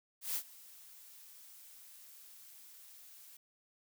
blue noise with ADSR envelope, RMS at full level -35 dBFS, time 0.21-3.37 s, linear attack 140 ms, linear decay 76 ms, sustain -21 dB, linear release 4 ms, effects none

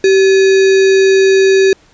sine tone with sample-and-hold, 385.4 Hz, G4, 29 cents flat, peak -5 dBFS, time 0.04-1.73 s, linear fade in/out 2 ms, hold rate 2100 Hz, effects pink hiss -48 dBFS RMS until 1.93 s + resampled to 16000 Hz

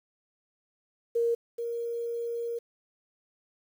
sine tone pair in turn, 467.3 / 469.2 Hz, A#4 / A#4, +4 / +11 cents, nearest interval unison, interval 7 cents, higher second, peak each -23 / -30 dBFS, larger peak first, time 1.15-1.35 / 1.58-2.59 s, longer second, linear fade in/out 10 ms, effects 9-bit

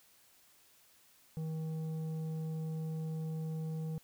triangle tone with tanh clipping, 159 Hz, D#3, 38 cents sharp, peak -37 dBFS, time 1.37-3.98 s, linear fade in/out 0 ms, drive 12 dB, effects white hiss -65 dBFS RMS until 4.03 s

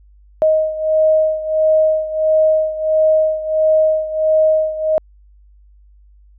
sine beating tone pair, 626 / 627.5 Hz, D#5 / D#5, +10 / +15 cents, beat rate 1.5 Hz, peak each -13 / -17 dBFS, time 0.42-4.98 s, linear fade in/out 0 ms, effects added 50 Hz sine -44 dBFS peak until 6.38 s

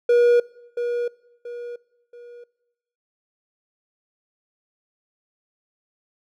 triangle tone with echo, 480 Hz, B4, 49 cents flat, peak -11 dBFS, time 0.09-0.4 s, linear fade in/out 5 ms, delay 680 ms, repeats 3, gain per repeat -9 dB, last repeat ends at 2.44 s, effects noise-tail reverb RT60 1.0 s tail -22 dB re dry

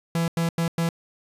45% pulse tone bursts at uneven times, 167 Hz, E3, 23 cents sharp, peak -21 dBFS, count 4, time 0.15-0.28 / 0.37-0.49 / 0.58-0.68 / 0.78-0.89 s, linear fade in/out 2 ms, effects resampled to 32000 Hz + 10-bit

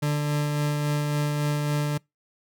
40% pulse tone with tremolo, 147.6 Hz, D3, 9 cents sharp, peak -21 dBFS, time 0.02-1.98 s, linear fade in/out 10 ms, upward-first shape sine, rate 3.6 Hz, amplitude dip 25%, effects noise-tail reverb RT60 0.2 s tail -26 dB re dry

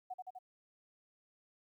sine tone with echo, 740 Hz, F#5, in tune, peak -39 dBFS, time 0.1-0.14 s, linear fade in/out 10 ms, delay 83 ms, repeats 3, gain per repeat -2 dB, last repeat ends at 0.389 s, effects 13-bit

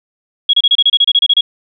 sine tone bursts, 3322 Hz, G#7, in tune, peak -6 dBFS, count 13, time 0.49-1.41 s, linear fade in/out 5 ms, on 44 ms, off 29 ms, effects none

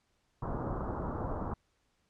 pink low-pass noise, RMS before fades -36 dBFS, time 0.42-1.54 s, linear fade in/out 5 ms, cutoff 1300 Hz, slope 48 dB/octave, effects pink hiss -75 dBFS RMS until 2.09 s + low-pass 8000 Hz 12 dB/octave

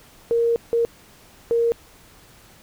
sine tone bursts at uneven times, 466.2 Hz, A#4, in tune, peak -16 dBFS, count 3, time 0.31-0.56 / 0.73-0.85 / 1.51-1.72 s, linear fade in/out 0 ms, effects pink hiss -50 dBFS RMS until 2.62 s

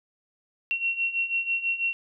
sine beating tone pair, 2726 / 2732.1 Hz, F7 / F7, -43 / -39 cents, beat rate 6.1 Hz, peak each -30 / -26 dBFS, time 0.71-1.93 s, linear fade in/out 0 ms, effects none

